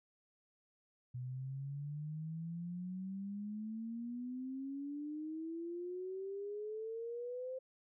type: exponential sweep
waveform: sine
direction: up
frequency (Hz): 123.47 to 523.3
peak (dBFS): -40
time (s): 1.14-7.59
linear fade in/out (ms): 10
effects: none